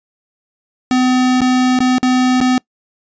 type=tone with dropouts; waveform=square; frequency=253.8 Hz; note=B3; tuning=47 cents sharp; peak=-11 dBFS; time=0.91-2.58 s; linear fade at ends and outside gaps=1 ms; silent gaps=1.407-1.416 / 1.79-1.804 / 1.983-2.029 / 2.404-2.412 s; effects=noise-tail reverb RT60 0.1 s tail -25 dB re dry + resampled to 16000 Hz